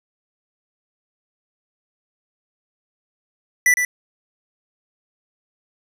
square tone with echo, 1975.5 Hz, B6, in tune, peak -12 dBFS, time 3.66-3.74 s, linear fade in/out 2 ms, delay 110 ms, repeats 1, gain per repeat -6 dB, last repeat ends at 3.85 s, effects resampled to 32000 Hz + 7-bit

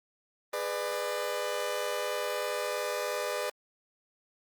sawtooth chord, G# diminished, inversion none, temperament just, 415.3 / 498.4 / 598 Hz, G#4 / B4 / D5, 0 / +16 / +31 cents, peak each -34 / -31 / -30 dBFS, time 0.53-3.5 s, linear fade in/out 5 ms, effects Opus 32 kbps

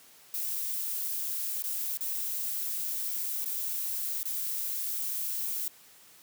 violet noise with dropouts, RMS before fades -33 dBFS, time 0.34-5.68 s, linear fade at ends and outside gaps 1 ms, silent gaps 1.623-1.639 / 1.972-2.008 / 3.445-3.458 / 4.231-4.254 s, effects white hiss -56 dBFS RMS until 6.22 s + high-pass 100 Hz 12 dB/octave

